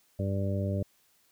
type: harmonic tone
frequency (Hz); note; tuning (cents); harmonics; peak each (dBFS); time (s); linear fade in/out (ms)
98; G2; 0; 1 / 2 / 3 / 4 / 5 / 6; -29 / -34 / -40 / -41 / -42 / -37; 0.19-0.83; 5
effects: white hiss -67 dBFS RMS until 1.31 s